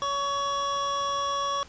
square tone pair together, 562 / 1122.9 Hz, C#5 / C#6, +24 / +22 cents, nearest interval octave, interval 1198 cents, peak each -35 / -27 dBFS, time 0.02-1.63 s, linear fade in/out 0 ms, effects pink hiss -50 dBFS RMS until 1.68 s + resampled to 16000 Hz

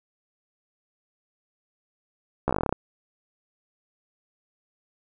slowing click train, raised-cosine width 1 ms, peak -9 dBFS, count 12, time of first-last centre 2.48-2.726 s, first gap 14 ms, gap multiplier 1.09, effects none

